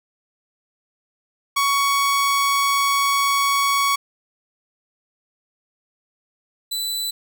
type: tone pair in turn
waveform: sawtooth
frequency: 1118 / 3984 Hz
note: C#6 / B7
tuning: +14 / +14 cents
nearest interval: octave + minor seventh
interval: 2200 cents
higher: second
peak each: -13 / -20 dBFS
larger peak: first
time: 1.56-3.96 / 6.71-7.11 s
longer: first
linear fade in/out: 10 ms
effects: none